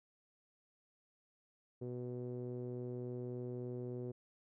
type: tone with low-pass filter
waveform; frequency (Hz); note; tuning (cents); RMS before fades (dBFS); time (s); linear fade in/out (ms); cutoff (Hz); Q
sawtooth; 123.47; B2; 0; -43; 1.81-4.12; 10; 420; 4
effects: none